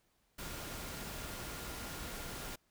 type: tone in noise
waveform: sine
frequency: 1408 Hz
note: F6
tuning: 14 cents sharp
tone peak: -55 dBFS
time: 0.38-2.56 s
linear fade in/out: 10 ms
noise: pink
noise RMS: -44 dBFS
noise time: 0.38-2.56 s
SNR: -14 dB
effects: pink hiss -75 dBFS RMS until 2.7 s